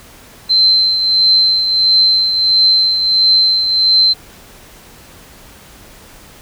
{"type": "tone with tremolo", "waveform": "sine", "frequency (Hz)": 4097, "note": "C8", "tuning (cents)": -37, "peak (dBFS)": -6, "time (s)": [0.49, 4.14], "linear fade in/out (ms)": 20, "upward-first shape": "triangle", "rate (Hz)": 1.5, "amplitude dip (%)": 55, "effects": ["pink hiss -40 dBFS RMS until 6.41 s"]}